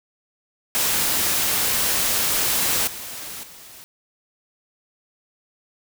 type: noise with level steps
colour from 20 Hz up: white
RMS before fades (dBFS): -21 / -34 / -43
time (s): 0.75-3.84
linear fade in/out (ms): 0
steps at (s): 2.87 / 3.43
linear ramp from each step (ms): 5
effects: none